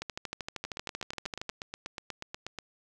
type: two click trains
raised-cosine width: 0.2 ms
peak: -18 / -20 dBFS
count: 20 / 17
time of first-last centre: 0.02-1.493 / 0.65-2.587 s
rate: 12.9 / 8.26 Hz
effects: none